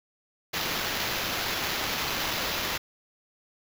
violet noise with sample-and-hold, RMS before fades -30 dBFS, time 0.53-2.78 s, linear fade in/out 10 ms, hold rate 8820 Hz, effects none

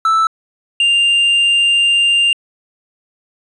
triangle tone pair in turn, 1318.5 / 2794 Hz, E6 / F7, 0 / 0 cents, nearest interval octave + minor second, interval 1300 cents, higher second, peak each -8 dBFS, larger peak neither, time 0.05-0.27 / 0.8-2.33 s, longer second, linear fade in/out 2 ms, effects resampled to 24000 Hz

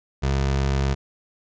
25% pulse tone, 68.1 Hz, C#2, 30 cents flat, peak -16 dBFS, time 0.22-0.95 s, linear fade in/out 20 ms, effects resampled to 16000 Hz

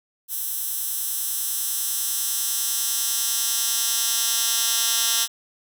10% pulse tone with high-pass filter sweep, 230 Hz, A#3, 23 cents flat, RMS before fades -24 dBFS, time 0.28-5.28 s, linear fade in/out 50 ms, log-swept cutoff 12000 to 4300 Hz, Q 0.77, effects none

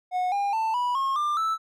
triangle tone with pitch steps, 730 / 805.3 / 888.4 / 980.1 / 1081.2 / 1192.8 / 1315.8 Hz, F#5 / G5 / A5 / B5 / C#6 / D6 / E6, -24 / +46 / +16 / -13 / -44 / +27 / -4 cents, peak -21 dBFS, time 0.11-1.58 s, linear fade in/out 50 ms, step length 210 ms, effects none

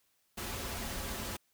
pink noise with comb filter, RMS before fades -39 dBFS, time 0.37-1.37 s, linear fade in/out 10 ms, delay 6.5 ms, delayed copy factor -0.55, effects white hiss -74 dBFS RMS until 1.53 s

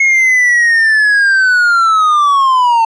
triangle linear sweep, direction down, 2172 to 893 Hz, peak -5 dBFS, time 0-2.85 s, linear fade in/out 5 ms, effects resampled to 22050 Hz

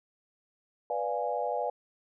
sine chord, B diminished seventh, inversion none, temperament equal, 493.9 / 587.3 / 698.5 / 830.6 Hz, B4 / D5 / F5 / Ab5, 0 / 0 / 0 / 0 cents, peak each -34 dBFS, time 0.9-1.7 s, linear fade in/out 2 ms, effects none

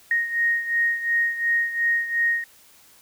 sine beating tone pair, 1864.7 / 1867.5 Hz, A#6 / A#6, 0 / +3 cents, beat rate 2.8 Hz, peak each -21 / -26 dBFS, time 0.11-2.44 s, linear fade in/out 2 ms, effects white hiss -53 dBFS RMS until 3.01 s

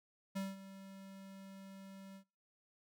square tone with ADSR envelope, 193.9 Hz, G3, 19 cents flat, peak -37 dBFS, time 0.35-2.24 s, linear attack 17 ms, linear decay 190 ms, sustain -15 dB, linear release 82 ms, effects noise-tail reverb RT60 0.4 s tail -25 dB re dry

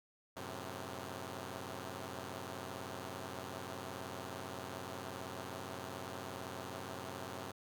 5% pulse chord, F# diminished, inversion none, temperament equal, 92.5 / 110 / 130.81 Hz, F#2 / A2 / C3, 0 / 0 / 0 cents, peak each -35 / -38 / -36 dBFS, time 0.36-7.52 s, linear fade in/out 10 ms, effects none

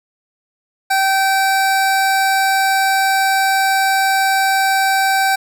25% pulse tone, 774 Hz, G5, 22 cents flat, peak -9 dBFS, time 0.9-5.36 s, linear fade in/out 10 ms, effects none

